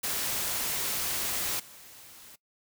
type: noise with level steps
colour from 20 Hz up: white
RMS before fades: -31 / -50 dBFS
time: 0.03-2.36 s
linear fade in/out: 10 ms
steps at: 1.59 s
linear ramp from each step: 10 ms
effects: noise-tail reverb RT60 0.1 s tail -20 dB re dry

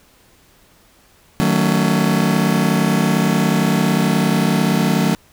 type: chord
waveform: 40% pulse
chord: D# half-diminished seventh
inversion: none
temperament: just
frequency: 155.56 / 186.68 / 224 / 280 Hz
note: D#3 / F#3 / A3 / C#4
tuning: 0 / +16 / +31 / +18 cents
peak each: -19 / -17 / -18 / -22 dBFS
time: 1.4-5.15 s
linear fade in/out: 0 ms
effects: pink hiss -52 dBFS RMS until 5.32 s

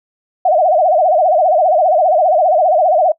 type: tone with vibrato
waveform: sine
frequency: 676 Hz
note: E5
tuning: 43 cents sharp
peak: -8 dBFS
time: 0.45-3.12 s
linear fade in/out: 5 ms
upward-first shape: sine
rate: 15 Hz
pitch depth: 200 cents each way
effects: noise-tail reverb RT60 0.1 s tail -22 dB re dry

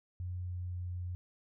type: tone with pitch glide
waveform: sine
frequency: 89.8 to 89.28 Hz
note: F2 to F2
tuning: +49 to +39 cents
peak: -36 dBFS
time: 0.2-1.15 s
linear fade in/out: 0 ms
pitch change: -10 cents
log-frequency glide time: 0.45-0.82 s
effects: none

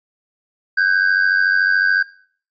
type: ring-modulated tone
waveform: triangle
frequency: 1568 Hz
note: G6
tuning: in tune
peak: -8 dBFS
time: 0.77-2.03 s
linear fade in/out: 10 ms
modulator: 46.9 Hz
effects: noise-tail reverb RT60 0.5 s tail -19 dB re dry + resampled to 16000 Hz

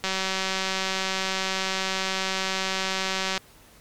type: click train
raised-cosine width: 0.2 ms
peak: -9 dBFS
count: 635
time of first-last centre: 0.04-3.377 s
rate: 190 Hz
effects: pink hiss -53 dBFS RMS until 3.8 s + MP3 96 kbps

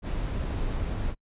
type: noise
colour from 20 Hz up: brown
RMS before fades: -29 dBFS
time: 0.02-1.15 s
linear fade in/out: 50 ms
effects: noise-tail reverb RT60 0.1 s tail -26 dB re dry + resampled to 8000 Hz

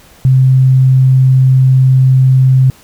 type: tone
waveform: sine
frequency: 130.81 Hz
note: C3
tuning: in tune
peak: -4 dBFS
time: 0.25-2.7 s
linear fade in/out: 0 ms
effects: pink hiss -42 dBFS RMS until 2.83 s

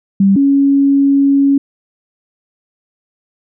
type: tone pair in turn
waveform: sine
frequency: 196 / 277.9 Hz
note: G3 / C#4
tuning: 0 / +4 cents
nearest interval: tritone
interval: 604 cents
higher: second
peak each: -6 / -7 dBFS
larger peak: first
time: 0.2-0.36 / 0.36-1.58 s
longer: second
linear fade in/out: 5 ms
effects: none

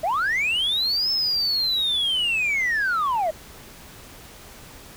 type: linear two-way sweep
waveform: sine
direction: up then down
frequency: 600 to 5274 to 600 Hz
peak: -18 dBFS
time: 0.03-3.31 s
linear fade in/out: 10 ms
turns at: 1.11 s
effects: tanh soft clip ceiling -18 dBFS + pink hiss -44 dBFS RMS until 4.96 s

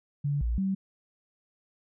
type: tone with pitch steps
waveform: sine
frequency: 143.5 / 58.1 / 192.6 Hz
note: D3 / A#1 / G3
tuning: -40 / -5 / -30 cents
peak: -25 dBFS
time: 0.24-0.75 s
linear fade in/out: 10 ms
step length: 170 ms
effects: none

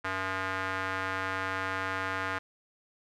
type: tone with band-pass filter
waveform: square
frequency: 94.9 Hz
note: F#2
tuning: 44 cents sharp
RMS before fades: -33 dBFS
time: 0.04-2.39 s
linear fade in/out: 10 ms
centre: 1500 Hz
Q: 2
effects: none

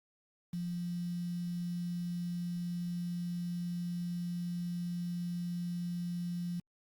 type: tone with quantisation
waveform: sine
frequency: 174.61 Hz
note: F3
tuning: in tune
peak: -34 dBFS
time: 0.53-6.6 s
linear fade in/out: 5 ms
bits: 9
effects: Opus 48 kbps

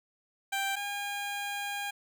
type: tone pair in turn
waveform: 15% pulse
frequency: 786 / 810 Hz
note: G5 / G#5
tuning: +4 / -43 cents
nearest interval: minor second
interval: 53 cents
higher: second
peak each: -23 / -27 dBFS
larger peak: first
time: 0.52-0.76 / 0.76-1.91 s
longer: second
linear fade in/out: 10 ms
effects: none

